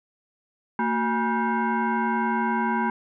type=tone with frequency modulation; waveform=sine; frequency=369.1 Hz; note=F#4; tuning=4 cents flat; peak=-21 dBFS; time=0.79-2.9 s; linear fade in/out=2 ms; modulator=597 Hz; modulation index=1.9; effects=none